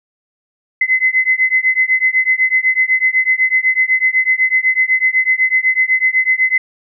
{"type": "beating tone pair", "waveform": "sine", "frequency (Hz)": [2038, 2046], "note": ["C7", "C7"], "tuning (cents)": [-46, -39], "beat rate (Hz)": 8, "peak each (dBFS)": [-14, -14], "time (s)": [0.81, 6.58], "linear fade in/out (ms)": 5, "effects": []}